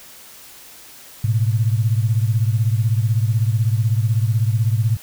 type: beating tone pair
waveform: sine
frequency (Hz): 107.7 / 123.7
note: A2 / B2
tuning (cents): -37 / +3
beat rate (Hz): 16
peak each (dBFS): -16 / -20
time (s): 1.24-4.97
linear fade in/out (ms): 5
effects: white hiss -42 dBFS RMS until 5.02 s